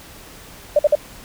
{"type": "tone bursts", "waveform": "sine", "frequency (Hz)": 593, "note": "D5", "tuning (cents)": 17, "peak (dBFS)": -9, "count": 3, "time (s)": [0.76, 0.953], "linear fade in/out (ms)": 5, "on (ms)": 31, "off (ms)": 50, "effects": ["pink hiss -41 dBFS RMS until 1.24 s"]}